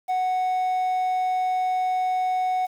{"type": "tone with quantisation", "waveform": "triangle", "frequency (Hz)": 740, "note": "F#5", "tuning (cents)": 0, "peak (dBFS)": -19, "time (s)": [0.08, 2.67], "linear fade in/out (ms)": 20, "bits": 8, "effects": []}